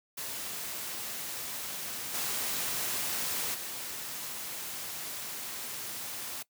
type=noise with level steps; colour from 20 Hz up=white; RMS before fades=-38 / -33 / -39 dBFS; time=0.17-6.43 s; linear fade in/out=10 ms; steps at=2.14 / 3.54 s; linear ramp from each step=5 ms; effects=noise-tail reverb RT60 0.1 s tail -20 dB re dry + high-pass 100 Hz 12 dB/octave